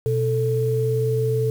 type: tone pair together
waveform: sine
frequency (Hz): 123.5 / 441.1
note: B2 / A4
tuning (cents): 0 / +4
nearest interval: octave + minor seventh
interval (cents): 2204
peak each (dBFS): -21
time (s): 0.06-1.5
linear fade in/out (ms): 0
effects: 7-bit